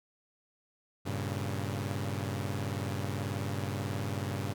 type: chord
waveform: sawtooth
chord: G diminished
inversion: none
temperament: equal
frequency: 98 / 116.54 / 138.59 Hz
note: G2 / Bb2 / Db3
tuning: 0 / 0 / 0 cents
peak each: -31 / -35 / -34 dBFS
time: 1.05-4.54 s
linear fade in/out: 20 ms
effects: none